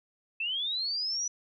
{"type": "linear sweep", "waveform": "sine", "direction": "up", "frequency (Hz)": [2600, 5950], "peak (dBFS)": -29, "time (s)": [0.4, 1.28], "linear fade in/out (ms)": 5, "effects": []}